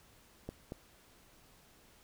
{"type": "clicks", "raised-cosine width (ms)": 2, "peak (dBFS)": -27, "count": 2, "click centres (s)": [0.49, 0.721], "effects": ["pink hiss -63 dBFS RMS until 2.03 s"]}